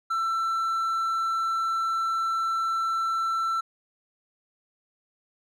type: tone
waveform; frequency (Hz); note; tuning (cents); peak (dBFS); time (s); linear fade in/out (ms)
triangle; 1338; E6; +25; -22; 0.1-3.61; 10
effects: none